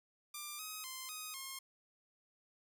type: tone with pitch steps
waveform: 5% pulse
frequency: 1189 / 1263 / 1043 / 1252 / 1070 Hz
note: D6 / D#6 / C6 / D#6 / C6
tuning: +21 / +26 / -6 / +10 / +38 cents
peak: -32 dBFS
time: 0.34-1.59 s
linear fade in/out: 5 ms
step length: 250 ms
effects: none